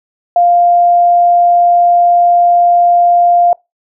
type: tone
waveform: sine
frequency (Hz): 699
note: F5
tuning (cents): +1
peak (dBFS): -5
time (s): 0.36-3.53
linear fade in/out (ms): 2
effects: noise-tail reverb RT60 0.2 s tail -24 dB re dry